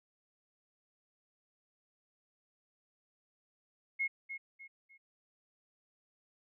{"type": "tone with echo", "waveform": "sine", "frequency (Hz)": 2164, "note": "C#7", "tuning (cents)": -42, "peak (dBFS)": -30, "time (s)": [3.99, 4.08], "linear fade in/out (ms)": 20, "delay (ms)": 300, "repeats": 3, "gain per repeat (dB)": -9, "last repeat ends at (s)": 4.98, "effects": []}